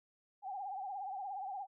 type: tone with vibrato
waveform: sine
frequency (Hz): 784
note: G5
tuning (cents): 0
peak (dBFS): -39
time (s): 0.42-1.67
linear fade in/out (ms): 50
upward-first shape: triangle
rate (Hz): 17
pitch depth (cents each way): 110
effects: none